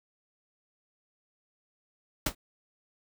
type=noise with exponential decay; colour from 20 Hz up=pink; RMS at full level=-22 dBFS; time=2.26-2.35 s; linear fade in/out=5 ms; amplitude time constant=19 ms; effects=none